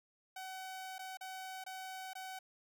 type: tone with dropouts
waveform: sawtooth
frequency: 755 Hz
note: F#5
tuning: 35 cents sharp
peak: -40 dBFS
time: 0.36-2.39 s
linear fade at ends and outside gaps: 5 ms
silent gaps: 0.983-0.991 / 1.172-1.209 / 1.64-1.663 / 2.134-2.152 s
effects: none